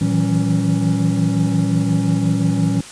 triangle tone cluster, 114.5 / 160.9 / 166.6 / 188.7 / 277.1 Hz, A#2 / E3 / E3 / F#3 / C#4, -31 / -42 / +19 / +34 / -1 cents, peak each -19 dBFS, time 0.01-2.81 s, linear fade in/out 5 ms, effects white hiss -36 dBFS RMS until 2.91 s + resampled to 22050 Hz

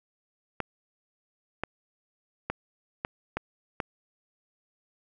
clicks, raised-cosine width 0.5 ms, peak -14 dBFS, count 6, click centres 0.603 / 1.636 / 2.5 / 3.049 / 3.37 / 3.802 s, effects none

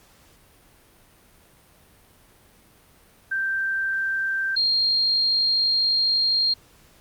sine tone pair in turn, 1568 / 4216 Hz, G6 / C8, 0 / +12 cents, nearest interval octave + perfect fourth, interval 1712 cents, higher second, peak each -22 / -18 dBFS, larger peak second, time 3.31-4.56 / 4.56-6.54 s, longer second, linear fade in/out 10 ms, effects pink hiss -55 dBFS RMS until 7 s + Opus 48 kbps

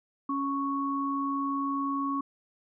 sine tone pair together, 277.2 / 1108.8 Hz, C#4 / C#6, 0 / 0 cents, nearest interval 2 octaves, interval 2400 cents, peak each -30 / -30 dBFS, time 0.29-2.21 s, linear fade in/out 5 ms, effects none

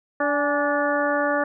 harmonic tone with a mistuned harmonic, 290.4 Hz, D4, 19 cents flat, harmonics 1 / 2 / 3 / 4 / 5 / 6, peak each -27 / -23 / -29 / -28 / -28 / -28 dBFS, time 0.2-1.44 s, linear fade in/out 5 ms, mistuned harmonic 3, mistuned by -54 cents, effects none

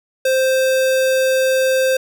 square tone, 523.3 Hz, C5, in tune, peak -14 dBFS, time 0.25-1.97 s, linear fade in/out 5 ms, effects none

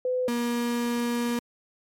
sine / 35% pulse tone pair in turn, 505 / 238.3 Hz, B4 / A#3, +39 / +38 cents, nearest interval octave + minor second, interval 1301 cents, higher first, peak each -23 dBFS, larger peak neither, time 0.05-0.28 / 0.28-1.39 s, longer second, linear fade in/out 2 ms, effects MP3 64 kbps

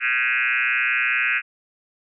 sine tone with frequency modulation, 2038 Hz, C7, 46 cents flat, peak -18 dBFS, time 0-1.42 s, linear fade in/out 50 ms, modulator 125 Hz, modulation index 4.8, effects none

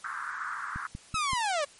white band-pass noise, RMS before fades -36 dBFS, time 0.04-0.87 s, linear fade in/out 5 ms, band 1100 to 1600 Hz, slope 48 dB/octave
click train, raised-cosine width 5 ms, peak -25 dBFS, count 4, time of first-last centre 0.76-1.333 s, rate 5.24 Hz
sawtooth linear sweep, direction down, 1318.5 to 554.4 Hz, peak -23 dBFS, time 1.14-1.65 s, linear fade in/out 10 ms
effects white hiss -54 dBFS RMS until 1.79 s + MP3 48 kbps

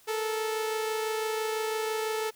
sawtooth tone pair together, 436.6 / 462.6 Hz, A4 / A#4, -13 / -13 cents, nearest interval minor second, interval 100 cents, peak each -25 / -35 dBFS, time 0.07-2.31 s, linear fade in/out 20 ms, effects white hiss -59 dBFS RMS until 2.35 s

